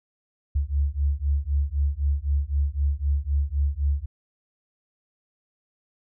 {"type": "beating tone pair", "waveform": "sine", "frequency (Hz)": [69.3, 73.2], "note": ["C#2", "D2"], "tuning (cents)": [0, -5], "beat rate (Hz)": 3.9, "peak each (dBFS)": -24, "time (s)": [0.55, 4.06], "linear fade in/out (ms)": 10, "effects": []}